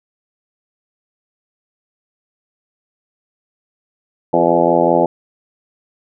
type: harmonic tone with a mistuned harmonic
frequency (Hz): 85.2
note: F2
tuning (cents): -42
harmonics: 2 / 3 / 4 / 5 / 6 / 7 / 8 / 9 / 10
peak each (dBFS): -23 / -21 / -18 / -22 / -17 / -17 / -19 / -21 / -19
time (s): 4.33-5.06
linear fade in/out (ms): 5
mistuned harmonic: 5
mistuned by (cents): -27
effects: none